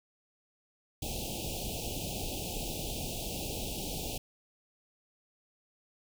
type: band-stop noise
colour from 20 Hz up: pink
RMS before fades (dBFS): -37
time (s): 1.02-4.18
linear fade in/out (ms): 5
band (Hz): 840 to 2500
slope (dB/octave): 96
effects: none